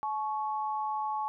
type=tone pair together; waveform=sine; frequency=857 / 1109.2 Hz; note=A5 / C#6; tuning=-46 / +1 cents; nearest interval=major third; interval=447 cents; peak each=-31 / -35 dBFS; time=0.03-1.28 s; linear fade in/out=0 ms; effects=none